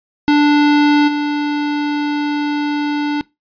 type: tone with level steps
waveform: square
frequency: 293.7 Hz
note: D4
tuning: in tune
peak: -9 / -16 dBFS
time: 0.28-3.21 s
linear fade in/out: 0 ms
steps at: 1.07 s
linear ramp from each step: 20 ms
effects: noise-tail reverb RT60 0.2 s tail -21 dB re dry + resampled to 11025 Hz